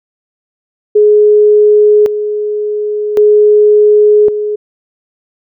sine tone with tremolo, 420 Hz, G#4, 19 cents sharp, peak -3 dBFS, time 0.95-4.56 s, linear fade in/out 10 ms, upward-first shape square, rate 0.45 Hz, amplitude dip 65%, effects none

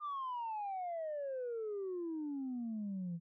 sine exponential sweep, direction down, 1215 to 164.81 Hz, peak -36 dBFS, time 0-3.2 s, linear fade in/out 50 ms, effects tanh soft clip ceiling -35 dBFS

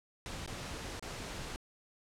pink noise with dropouts, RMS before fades -42 dBFS, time 0.26-1.56 s, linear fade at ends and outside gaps 0 ms, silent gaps 0.462-0.476 / 0.995-1.025 s, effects low-pass 8000 Hz 12 dB/octave

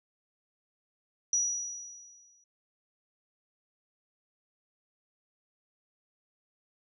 sine tone with exponential decay, 5830 Hz, F#8, 26 cents flat, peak -23 dBFS, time 1.33-2.44 s, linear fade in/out 2 ms, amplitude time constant 240 ms, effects none

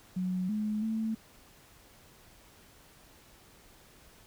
sine tone with pitch steps, 183.7 / 212.7 / 221.4 Hz, F#3 / G#3 / A3, -12 / +42 / +11 cents, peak -29 dBFS, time 0.16-1.15 s, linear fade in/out 10 ms, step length 330 ms, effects pink hiss -58 dBFS RMS until 4.26 s

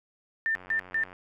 sine tone bursts, 1793 Hz, A6, 32 cents sharp, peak -24 dBFS, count 3, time 0.46-1.036 s, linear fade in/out 0 ms, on 92 ms, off 150 ms
click train, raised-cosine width 0.5 ms, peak -31 dBFS, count 54, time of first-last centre 0.55-1.129 s, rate 91.5 Hz
effects none

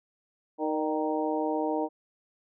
harmonic tone with a mistuned harmonic, 155.56 Hz, D#3, in tune, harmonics 2 / 3 / 4 / 5 / 6, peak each -30 / -32 / -33 / -34 / -35 dBFS, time 0.58-1.89 s, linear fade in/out 50 ms, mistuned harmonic 4, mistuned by -38 cents, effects none

